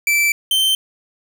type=tone pair in turn; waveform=45% pulse; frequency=2328 / 3108 Hz; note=D7 / G7; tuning=-16 / -16 cents; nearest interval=perfect fourth; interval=500 cents; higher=second; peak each=-13 dBFS; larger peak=neither; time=0.07-0.32 / 0.51-0.75 s; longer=first; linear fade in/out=2 ms; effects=none